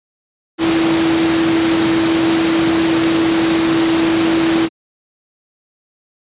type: tone in noise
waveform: sine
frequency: 328.6 Hz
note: E4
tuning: 5 cents flat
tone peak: -12 dBFS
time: 0.58-4.69 s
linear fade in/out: 50 ms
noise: pink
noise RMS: -18 dBFS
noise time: 0.58-4.69 s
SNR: +3 dB
effects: high-pass 150 Hz 12 dB/octave + resampled to 8000 Hz